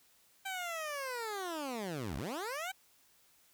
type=linear two-way sweep; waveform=15% pulse; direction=down then up; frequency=784 to 60 to 784 Hz; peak=-31 dBFS; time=0.45-2.72 s; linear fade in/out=10 ms; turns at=2.17 s; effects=white hiss -67 dBFS RMS until 3.53 s